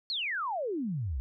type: exponential sweep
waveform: sine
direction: down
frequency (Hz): 4435 to 58.27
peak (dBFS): -30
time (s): 0.1-1.2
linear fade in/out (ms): 0
effects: none